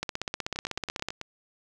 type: two click trains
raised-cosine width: 0.2 ms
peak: -18 / -13 dBFS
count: 7 / 18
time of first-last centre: 0.56-1.214 / 0.03-1.086 s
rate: 9.18 / 16.1 Hz
effects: none